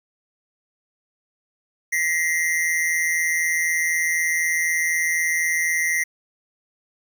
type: tone pair together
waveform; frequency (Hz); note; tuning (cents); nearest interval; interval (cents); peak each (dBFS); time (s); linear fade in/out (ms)
square; 1910 / 2074; A#6 / C7; +42 / -16; minor second; 142; -23; 1.92-6.04; 10
effects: none